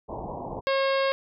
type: low-pass noise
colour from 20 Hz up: white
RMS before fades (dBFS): -35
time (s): 0.08-0.61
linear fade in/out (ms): 20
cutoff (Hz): 1000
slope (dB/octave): 96
type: harmonic tone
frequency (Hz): 542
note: C#5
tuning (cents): -39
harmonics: 1 / 2 / 3 / 4 / 5 / 6 / 7 / 8 / 9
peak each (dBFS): -23 / -29 / -33 / -35 / -37 / -39 / -40 / -41 / -42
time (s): 0.67-1.12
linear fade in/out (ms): 0
effects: none